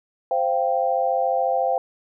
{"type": "chord", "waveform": "sine", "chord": "C suspended fourth", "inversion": "none", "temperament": "equal with one note detuned", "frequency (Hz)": [523.3, 690, 784], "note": ["C5", "F5", "G5"], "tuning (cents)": [0, -21, 0], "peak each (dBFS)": -23, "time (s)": [0.31, 1.78], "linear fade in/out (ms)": 2, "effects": []}